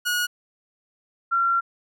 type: tone pair in turn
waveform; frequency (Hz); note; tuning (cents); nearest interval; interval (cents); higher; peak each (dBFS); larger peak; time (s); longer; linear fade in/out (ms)
sawtooth / sine; 1451 / 1369.6; F#6 / F6; -34 / -34; minor second; 100; first; -18; neither; 0.05-0.27 / 1.31-1.61; second; 20
effects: none